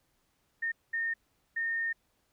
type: tone bursts at uneven times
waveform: sine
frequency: 1830 Hz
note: A#6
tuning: 32 cents flat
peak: -29 dBFS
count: 3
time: 0.62-0.72 / 0.93-1.14 / 1.56-1.93 s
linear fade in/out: 10 ms
effects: pink hiss -74 dBFS RMS until 2.32 s